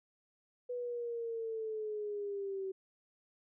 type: linear sweep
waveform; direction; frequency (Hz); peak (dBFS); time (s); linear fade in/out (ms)
sine; down; 493.9 to 380; -36; 0.69-2.72; 10
effects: none